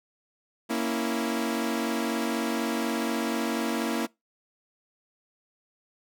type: chord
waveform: sawtooth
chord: A# diminished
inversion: none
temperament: equal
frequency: 233.1 / 277.2 / 329.6 Hz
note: A#3 / C#4 / E4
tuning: 0 / 0 / 0 cents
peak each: -25 / -29 / -27 dBFS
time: 0.69-4.07 s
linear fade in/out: 20 ms
effects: noise-tail reverb RT60 0.2 s tail -23 dB re dry